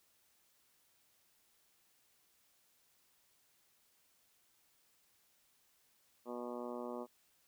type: harmonic tone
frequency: 121.6 Hz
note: B2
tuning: 26 cents flat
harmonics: 2 / 3 / 4 / 5 / 6 / 7 / 8 / 9 / 10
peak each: -46 / -47 / -47 / -48 / -56 / -53 / -55 / -53 / -58 dBFS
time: 6.25-7.07 s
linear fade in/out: 50 ms
effects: white hiss -73 dBFS RMS until 7.47 s